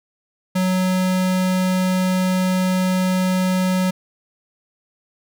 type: tone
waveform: square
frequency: 185 Hz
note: F#3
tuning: in tune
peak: -17 dBFS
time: 0.55-3.91 s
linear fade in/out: 10 ms
effects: none